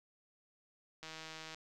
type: click train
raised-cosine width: 0.2 ms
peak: -30 dBFS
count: 83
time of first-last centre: 1.03-1.546 s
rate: 159 Hz
effects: none